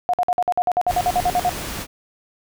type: tone bursts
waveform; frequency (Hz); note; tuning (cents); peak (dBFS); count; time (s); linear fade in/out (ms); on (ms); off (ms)
sine; 718; F5; +48; -15; 15; 0.09-1.493; 0; 45; 52
type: noise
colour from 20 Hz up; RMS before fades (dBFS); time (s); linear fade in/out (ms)
pink; -29; 0.87-1.87; 50
effects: none